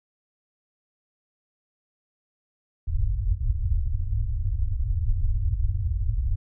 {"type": "low-pass noise", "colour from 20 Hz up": "pink", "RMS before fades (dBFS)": -24, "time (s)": [2.87, 6.36], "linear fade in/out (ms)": 10, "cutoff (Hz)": 110, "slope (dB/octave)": 96, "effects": []}